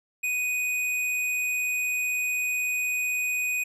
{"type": "tone with hard clipping", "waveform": "triangle", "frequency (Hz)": 2489, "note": "D#7", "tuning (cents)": 0, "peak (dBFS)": -26, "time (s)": [0.23, 3.64], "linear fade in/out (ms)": 10, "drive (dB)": 18, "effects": ["resampled to 32000 Hz"]}